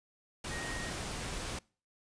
sine tone in noise, 1872 Hz, A#6, 7 cents sharp, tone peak -42 dBFS, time 0.51-0.9 s, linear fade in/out 5 ms, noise pink, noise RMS -39 dBFS, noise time 0.44-1.59 s, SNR -6 dB, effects noise-tail reverb RT60 0.4 s tail -25 dB re dry + resampled to 22050 Hz

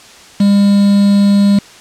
triangle tone with quantisation, 201.1 Hz, G3, 44 cents sharp, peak -4 dBFS, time 0.4-1.59 s, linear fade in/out 5 ms, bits 4, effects white hiss -38 dBFS RMS until 1.8 s + low-pass 7000 Hz 12 dB/octave

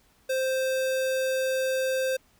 square tone, 523.3 Hz, C5, in tune, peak -25 dBFS, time 0.29-2.17 s, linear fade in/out 10 ms, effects pink hiss -63 dBFS RMS until 2.39 s

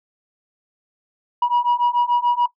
sine beating tone pair, 962 / 968.9 Hz, B5 / B5, -46 / -33 cents, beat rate 6.9 Hz, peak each -17 / -17 dBFS, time 1.42-2.46 s, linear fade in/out 5 ms, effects noise-tail reverb RT60 0.1 s tail -18 dB re dry + tanh soft clip ceiling -12 dBFS

